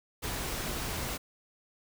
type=noise; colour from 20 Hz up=pink; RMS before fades=-35 dBFS; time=0.22-1.18 s; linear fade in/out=20 ms; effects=none